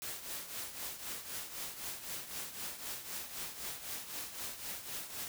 white noise with tremolo, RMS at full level -40 dBFS, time 0.02-5.28 s, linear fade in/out 0 ms, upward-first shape triangle, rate 3.9 Hz, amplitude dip 70%, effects none

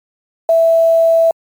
sine tone with quantisation, 659.3 Hz, E5, in tune, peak -7 dBFS, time 0.49-1.31 s, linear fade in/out 2 ms, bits 6, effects MP3 96 kbps

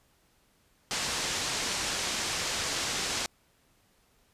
white low-pass noise, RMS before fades -32 dBFS, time 0.91-3.26 s, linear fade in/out 0 ms, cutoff 7300 Hz, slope 24 dB/octave, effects pink hiss -67 dBFS RMS until 4.33 s + resampled to 32000 Hz

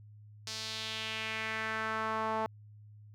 sawtooth tone with band-pass filter sweep, 220 Hz, A3, in tune, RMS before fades -36 dBFS, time 0.47-2.46 s, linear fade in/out 0 ms, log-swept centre 5100 to 860 Hz, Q 2.3, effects added 105 Hz sine -51 dBFS peak until 3.14 s

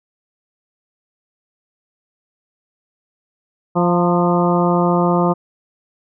harmonic tone with a mistuned harmonic, 174.61 Hz, F3, in tune, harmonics 1 / 2 / 3 / 4 / 5 / 6 / 7, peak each -16 / -19 / -21 / -22 / -23 / -24 / -24 dBFS, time 3.75-5.34 s, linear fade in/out 20 ms, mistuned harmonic 5, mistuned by +37 cents, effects none

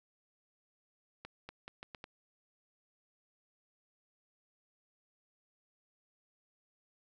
accelerating click train, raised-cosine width 0.3 ms, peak -29 dBFS, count 6, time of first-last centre 1.25-2.041 s, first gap 240 ms, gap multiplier 0.79, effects none

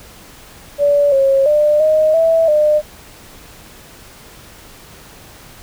sine tone with pitch steps, 576 / 543 / 598 / 622 / 655 / 603 Hz, D5 / C#5 / D5 / D#5 / E5 / D5, -34 / -36 / +31 / -1 / -11 / +46 cents, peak -9 dBFS, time 0.78-2.82 s, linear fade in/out 50 ms, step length 340 ms, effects pink hiss -40 dBFS RMS until 5.62 s

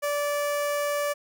sawtooth tone with notch filter, 581 Hz, D5, 19 cents flat, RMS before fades -27 dBFS, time 0.02-1.14 s, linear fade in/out 20 ms, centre 3800 Hz, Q 1.8, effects none

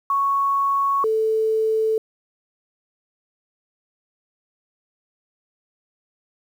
sine tone pair in turn, 1108.7 / 440 Hz, C#6 / A4, 0 / 0 cents, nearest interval octave + major third, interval 1600 cents, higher first, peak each -17 dBFS, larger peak neither, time 0.1-1.04 / 1.04-1.98 s, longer neither, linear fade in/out 2 ms, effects 8-bit

